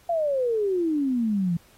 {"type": "exponential sweep", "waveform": "sine", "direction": "down", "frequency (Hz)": [698.5, 164.81], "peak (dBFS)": -21, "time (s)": [0.09, 1.57], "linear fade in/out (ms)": 5, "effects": ["pink hiss -57 dBFS RMS until 1.77 s", "AAC 48 kbps"]}